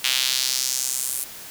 sawtooth tone with high-pass filter sweep, 130 Hz, C3, 11 cents flat, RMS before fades -24 dBFS, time 0.04-1.24 s, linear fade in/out 5 ms, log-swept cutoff 3000 to 10000 Hz, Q 1.8, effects white hiss -39 dBFS RMS until 1.5 s

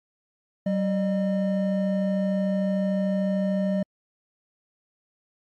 triangle tone pair together, 191.19 / 607 Hz, G3 / D#5, -43 / -43 cents, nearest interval octave + minor sixth, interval 2000 cents, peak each -21 / -26 dBFS, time 0.66-3.83 s, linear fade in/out 5 ms, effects AAC 64 kbps

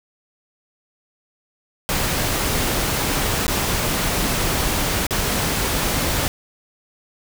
pink noise with dropouts, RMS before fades -21 dBFS, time 1.89-6.28 s, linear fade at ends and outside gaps 0 ms, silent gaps 3.467-3.48 / 5.067-5.108 s, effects none

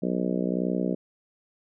harmonic tone, 61.74 Hz, B1, in tune, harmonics 3 / 4 / 5 / 6 / 7 / 8 / 9 / 10, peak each -28 / -30 / -32 / -34 / -35 / -36 / -37 / -38 dBFS, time 0.02-0.95 s, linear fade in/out 10 ms, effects none

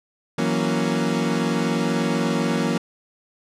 30% pulse chord, F# dominant seventh, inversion third, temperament equal, 164.81 / 185 / 233.1 / 277.2 Hz, E3 / F#3 / A#3 / C#4, 0 / 0 / 0 / 0 cents, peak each -23 / -24 / -21 / -25 dBFS, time 0.38-2.78 s, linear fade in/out 5 ms, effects low-pass 8000 Hz 12 dB/octave

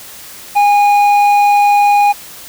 sine tone with hard clipping, 819 Hz, G#5, 24 cents flat, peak -8 dBFS, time 0.55-2.13 s, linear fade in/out 20 ms, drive 6 dB, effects white hiss -33 dBFS RMS until 2.48 s

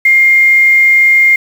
sine tone with quantisation, 2119 Hz, C7, 21 cents sharp, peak -4 dBFS, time 0.05-1.36 s, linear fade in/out 5 ms, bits 5, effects none

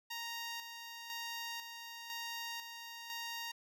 10% pulse tone with tremolo, 932 Hz, A#5, 1 cent flat, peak -32 dBFS, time 0.1-3.52 s, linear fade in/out 10 ms, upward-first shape square, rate 1 Hz, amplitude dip 50%, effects none

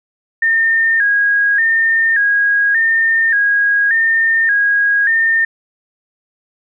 sine tone with vibrato, 1727 Hz, A6, 33 cents flat, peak -10 dBFS, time 0.42-5.45 s, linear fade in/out 5 ms, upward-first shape square, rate 0.86 Hz, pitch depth 86 cents each way, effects none

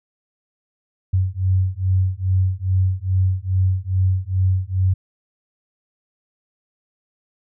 sine beating tone pair, 92.5 / 94.9 Hz, F#2 / F#2, 0 / +44 cents, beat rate 2.4 Hz, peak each -19 dBFS, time 1.13-4.94 s, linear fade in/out 10 ms, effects none

